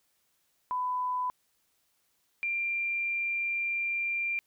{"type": "tone pair in turn", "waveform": "sine", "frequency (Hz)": [1000, 2378], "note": ["B5", "D7"], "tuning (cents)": [21, 21], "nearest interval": "octave + minor third", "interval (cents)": 1500, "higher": "second", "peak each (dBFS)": -28, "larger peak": "neither", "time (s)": [[0.71, 1.3], [2.43, 4.39]], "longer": "second", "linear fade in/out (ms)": 0, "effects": ["white hiss -73 dBFS RMS until 4.46 s"]}